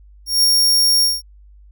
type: tone with ADSR envelope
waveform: sawtooth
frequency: 5550 Hz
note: F8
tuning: 12 cents flat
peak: -7 dBFS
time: 0.26-1.22 s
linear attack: 180 ms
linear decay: 5 ms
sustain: -2 dB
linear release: 190 ms
effects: added 50 Hz sine -42 dBFS peak until 1.71 s